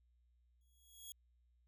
10% pulse tone with exponential growth, 3335 Hz, G#7, 7 cents sharp, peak -39 dBFS, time 0.61-1.12 s, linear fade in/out 1 ms, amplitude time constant 110 ms, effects added 60 Hz sine -70 dBFS peak until 1.67 s

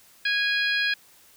harmonic tone, 825 Hz, G#5, 12 cents flat, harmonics 2 / 3 / 4 / 5 / 6, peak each -24 / -28 / -30 / -32 / -34 dBFS, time 0.25-0.94 s, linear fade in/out 5 ms, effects white hiss -55 dBFS RMS until 1.36 s

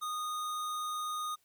square tone, 1234 Hz, D#6, 15 cents flat, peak -35 dBFS, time 0.01-1.36 s, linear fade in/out 20 ms, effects white hiss -72 dBFS RMS until 1.44 s

